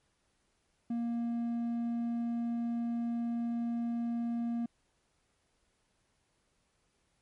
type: tone with hard clipping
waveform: sine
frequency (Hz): 234.7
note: A#3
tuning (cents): +12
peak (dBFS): -32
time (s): 0.9-4.66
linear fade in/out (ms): 5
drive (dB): 3
effects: pink hiss -75 dBFS RMS until 7.21 s + MP3 48 kbps